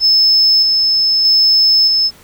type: tone with tremolo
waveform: sine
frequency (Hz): 5230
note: E8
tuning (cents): -15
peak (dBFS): -6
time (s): 0-2.11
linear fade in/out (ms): 50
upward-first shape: square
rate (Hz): 0.8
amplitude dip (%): 30
effects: tanh soft clip ceiling -3 dBFS + pink hiss -43 dBFS RMS until 2.23 s